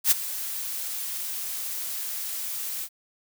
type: noise with ADSR envelope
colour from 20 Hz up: blue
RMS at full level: -17 dBFS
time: 0.04-2.89 s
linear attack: 73 ms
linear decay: 18 ms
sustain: -15 dB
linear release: 61 ms
effects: none